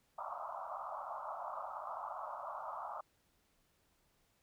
white band-pass noise, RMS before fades -44 dBFS, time 0.18-3.01 s, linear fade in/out 5 ms, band 590 to 1300 Hz, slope 96 dB/octave, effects pink hiss -75 dBFS RMS until 4.42 s

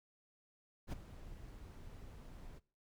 brown noise with ADSR envelope, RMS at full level -38 dBFS, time 0.87-2.6 s, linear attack 55 ms, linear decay 15 ms, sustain -14 dB, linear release 27 ms, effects noise-tail reverb RT60 0.4 s tail -21 dB re dry

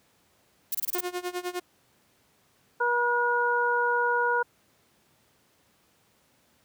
violet noise bursts, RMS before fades -28 dBFS, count 6, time 0.72-1.008 s, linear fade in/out 5 ms, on 28 ms, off 24 ms
sawtooth tone with tremolo, 357.9 Hz, F4, 42 cents sharp, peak -24 dBFS, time 0.94-1.6 s, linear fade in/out 10 ms, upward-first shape sine, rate 9.8 Hz, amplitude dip 90%
harmonic tone, 481.3 Hz, B4, 45 cents flat, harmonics 1 / 2 / 3, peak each -28 / -26 / -26 dBFS, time 2.8-4.43 s, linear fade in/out 10 ms
effects pink hiss -65 dBFS RMS until 6.64 s + high-pass 100 Hz 12 dB/octave

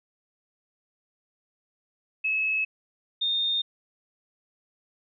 sine tone pair in turn, 2584 / 3654 Hz, E7 / A#7, -35 / -35 cents, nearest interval tritone, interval 600 cents, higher second, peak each -23 dBFS, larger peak neither, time 2.24-2.65 / 3.21-3.62 s, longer neither, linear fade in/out 10 ms, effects none

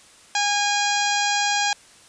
harmonic tone, 818 Hz, G#5, 26 cents flat, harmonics 1 / 2 / 3 / 4 / 5 / 6 / 7 / 8 / 9, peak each -23 / -26 / -28 / -29 / -30 / -31 / -31 / -32 / -33 dBFS, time 0.35-1.73 s, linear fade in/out 2 ms, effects white hiss -50 dBFS RMS until 2.08 s + resampled to 22050 Hz

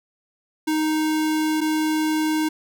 square tone pair in turn, 311.1 / 311.1 Hz, D#4 / D#4, 0 / 0 cents, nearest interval unison, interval 0 cents, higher neither, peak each -20 dBFS, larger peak neither, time 0.67-1.61 / 1.61-2.49 s, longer first, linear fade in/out 10 ms, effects none

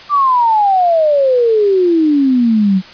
sine exponential sweep, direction down, 1192 to 182.8 Hz, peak -8 dBFS, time 0.09-2.82 s, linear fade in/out 50 ms, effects white hiss -35 dBFS RMS until 2.93 s + resampled to 11025 Hz

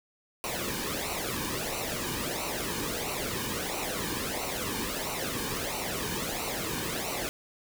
pink noise with flanger, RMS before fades -33 dBFS, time 0.44-7.29 s, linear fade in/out 0 ms, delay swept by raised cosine 0.59 to 1.52 ms, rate 1.5 Hz, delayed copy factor -0.7, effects none

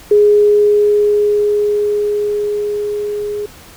sine tone with level ramp, 415.3 Hz, G#4, in tune, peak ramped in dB -5 to -18 dBFS, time 0.11-3.46 s, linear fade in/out 5 ms, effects pink hiss -39 dBFS RMS until 3.76 s

